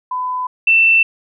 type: tone pair in turn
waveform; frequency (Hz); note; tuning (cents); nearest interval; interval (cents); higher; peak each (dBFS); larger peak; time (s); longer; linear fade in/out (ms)
sine; 1005 / 2676; B5 / E7; +30 / +25; octave + perfect fourth; 1695; second; -18 / -8; second; 0.11-0.47 / 0.67-1.03; neither; 5
effects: none